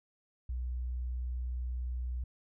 sine tone, 61.74 Hz, B1, in tune, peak -33 dBFS, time 0.49-2.24 s, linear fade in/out 5 ms, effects none

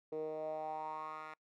10% pulse tone with band-pass filter sweep, 155.56 Hz, D#3, in tune, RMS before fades -42 dBFS, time 0.12-1.34 s, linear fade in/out 5 ms, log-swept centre 430 to 1500 Hz, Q 5.2, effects noise-tail reverb RT60 0.1 s tail -26 dB re dry

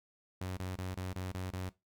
sawtooth tone bursts, 92.5 Hz, F#2, in tune, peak -33 dBFS, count 7, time 0.41-1.692 s, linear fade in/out 5 ms, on 160 ms, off 27 ms, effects noise-tail reverb RT60 0.2 s tail -18 dB re dry

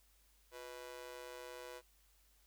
sawtooth tone with amplitude modulation, 493.9 Hz, B4, in tune, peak -40 dBFS, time 0.51-1.82 s, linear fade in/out 50 ms, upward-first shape sine, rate 136 Hz, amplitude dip 100%, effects added 50 Hz sine -70 dBFS peak until 2.46 s + white hiss -72 dBFS RMS until 2.46 s

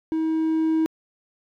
triangle tone with level ramp, 319.3 Hz, D#4, 45 cents sharp, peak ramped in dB -19 to -15 dBFS, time 0.12-0.86 s, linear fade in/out 0 ms, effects tanh soft clip ceiling -11 dBFS

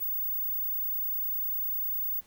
sine tone, 15610 Hz, B9, 21 cents flat, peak -28 dBFS, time 0-2.21 s, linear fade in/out 20 ms, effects pink hiss -60 dBFS RMS until 2.26 s

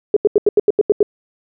sine tone bursts, 415.3 Hz, G#4, in tune, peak -7 dBFS, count 9, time 0.14-1.029 s, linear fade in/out 2 ms, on 25 ms, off 83 ms, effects none

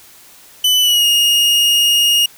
40% pulse tone with pitch glide, 2999 to 2855 Hz, F#7 to F7, +23 to +37 cents, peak -9 dBFS, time 0.64-2.26 s, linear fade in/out 5 ms, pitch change -86 cents, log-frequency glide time 0.81-1.05 s, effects white hiss -43 dBFS RMS until 2.37 s

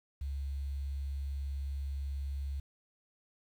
sine tone with quantisation, 69.3 Hz, C#2, in tune, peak -34 dBFS, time 0.21-2.6 s, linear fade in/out 5 ms, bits 10, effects none

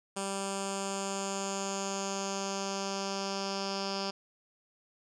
10% pulse tone with low-pass filter sweep, 196 Hz, G3, in tune, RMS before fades -35 dBFS, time 0.16-4.11 s, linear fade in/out 10 ms, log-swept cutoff 8300 to 5200 Hz, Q 4.9, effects none

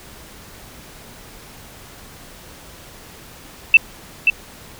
sine tone with echo, 2663 Hz, E7, 17 cents sharp, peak -3 dBFS, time 3.74-3.77 s, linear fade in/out 2 ms, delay 530 ms, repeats 1, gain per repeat -6 dB, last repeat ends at 4.3 s, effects pink hiss -41 dBFS RMS until 4.79 s

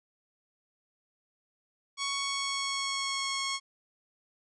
10% pulse tone with pitch glide, 1113 to 1093.2 Hz, C#6 to C#6, +7 to -24 cents, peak -22 dBFS, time 1.97-3.6 s, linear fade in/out 50 ms, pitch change -31 cents, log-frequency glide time 2.13-3.34 s, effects resampled to 24000 Hz

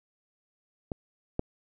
clicks, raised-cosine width 2 ms, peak -19 / -14 dBFS, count 2, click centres 0.918 / 1.394 s, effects none

